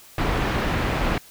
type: low-pass noise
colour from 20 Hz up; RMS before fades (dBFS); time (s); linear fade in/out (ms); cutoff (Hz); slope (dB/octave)
pink; -23; 0.18-1.18; 2; 2400; 12
effects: white hiss -48 dBFS RMS until 1.3 s